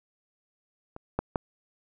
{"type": "clicks", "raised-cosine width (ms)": 1, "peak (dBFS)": [-26, -12, -12], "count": 3, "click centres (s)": [0.964, 1.19, 1.358], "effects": []}